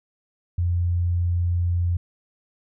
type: tone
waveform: sine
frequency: 87.31 Hz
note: F2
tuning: in tune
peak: -19 dBFS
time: 0.58-1.97 s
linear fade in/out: 5 ms
effects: none